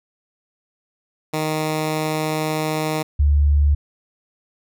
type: tone pair in turn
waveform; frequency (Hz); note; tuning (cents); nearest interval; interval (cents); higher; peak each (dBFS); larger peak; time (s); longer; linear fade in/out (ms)
10% pulse / sine; 155.56 / 72.61; D#3 / D2; 0 / -19; octave + minor second; 1319; first; -12; neither; 1.33-3.03 / 3.19-3.75; first; 10
effects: none